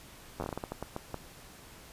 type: slowing click train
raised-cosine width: 1 ms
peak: -21 dBFS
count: 13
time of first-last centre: 0.4-1.143 s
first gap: 10 ms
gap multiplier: 1.3
effects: pink hiss -52 dBFS RMS until 1.92 s + resampled to 32000 Hz